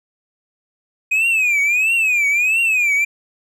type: tone with vibrato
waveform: triangle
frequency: 2489 Hz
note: D#7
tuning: in tune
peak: -12 dBFS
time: 1.11-3.05 s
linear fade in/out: 10 ms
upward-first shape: triangle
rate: 1.5 Hz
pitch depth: 190 cents each way
effects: none